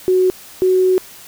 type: tone pair in turn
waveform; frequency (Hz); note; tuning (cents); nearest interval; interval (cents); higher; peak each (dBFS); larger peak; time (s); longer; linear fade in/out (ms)
sine; 370 / 371.5; F#4 / F#4; 0 / +7; unison; 7; second; -10; neither; 0.08-0.3 / 0.62-0.98; second; 0
effects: white hiss -39 dBFS RMS until 1.27 s